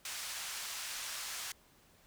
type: band-pass noise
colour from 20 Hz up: white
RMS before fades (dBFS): -42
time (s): 0.05-1.52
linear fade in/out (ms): 2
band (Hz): 950 to 8100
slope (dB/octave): 12
effects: pink hiss -65 dBFS RMS until 2.06 s